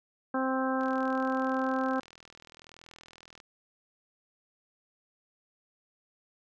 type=harmonic tone; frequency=262.3 Hz; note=C4; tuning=4 cents sharp; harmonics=1 / 2 / 3 / 4 / 5 / 6; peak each=-30 / -33 / -35 / -36 / -37 / -38 dBFS; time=0.34-2 s; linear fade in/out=5 ms
type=click train; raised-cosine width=0.2 ms; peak=-33 dBFS; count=107; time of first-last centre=0.81-3.402 s; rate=40.9 Hz
effects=none